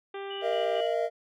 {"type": "harmonic tone", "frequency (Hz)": 395, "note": "G4", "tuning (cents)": 13, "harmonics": [1, 2, 3, 4, 5, 6, 7, 8, 9], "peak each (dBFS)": [-36, -42, -46, -48, -50, -52, -53, -54, -55], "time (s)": [0.14, 0.81], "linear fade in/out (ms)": 5}
{"type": "tone with tremolo", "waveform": "sine", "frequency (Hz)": 2944, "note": "F#7", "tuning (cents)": -9, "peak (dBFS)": -38, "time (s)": [0.3, 0.94], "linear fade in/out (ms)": 10, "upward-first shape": "square", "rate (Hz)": 4.4, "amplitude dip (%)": 60}
{"type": "chord", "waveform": "triangle", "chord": "Bb suspended fourth", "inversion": "none", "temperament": "equal with one note detuned", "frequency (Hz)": [466.2, 622.3, 680.5], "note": ["Bb4", "Eb5", "F5"], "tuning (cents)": [0, 0, -45], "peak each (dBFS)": -28, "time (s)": [0.41, 1.1], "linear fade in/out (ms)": 50}
{"effects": []}